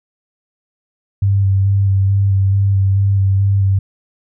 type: tone with vibrato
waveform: sine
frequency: 98 Hz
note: G2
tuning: in tune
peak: -10 dBFS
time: 1.22-3.79 s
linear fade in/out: 5 ms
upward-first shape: square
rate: 2.3 Hz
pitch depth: 17 cents each way
effects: none